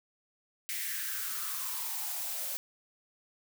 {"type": "noise with high-pass filter sweep", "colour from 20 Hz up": "blue", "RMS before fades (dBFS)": -36, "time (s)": [0.69, 2.57], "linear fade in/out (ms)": 0, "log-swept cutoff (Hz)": [2100, 530], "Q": 4.9, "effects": []}